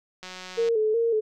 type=click train; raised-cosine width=0.2 ms; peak=-22 dBFS; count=85; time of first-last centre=0.23-0.687 s; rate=184 Hz
type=tone with vibrato; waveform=sine; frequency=446.9 Hz; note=A4; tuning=27 cents sharp; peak=-20 dBFS; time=0.57-1.21 s; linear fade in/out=20 ms; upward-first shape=square; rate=2.7 Hz; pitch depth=59 cents each way
effects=none